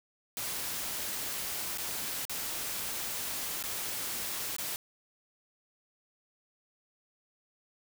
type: noise with dropouts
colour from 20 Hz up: white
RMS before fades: -36 dBFS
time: 0.37-4.76 s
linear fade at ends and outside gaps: 0 ms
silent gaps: 1.774-1.783 / 2.252-2.296 / 3.626-3.638 / 4.565-4.584 s
effects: none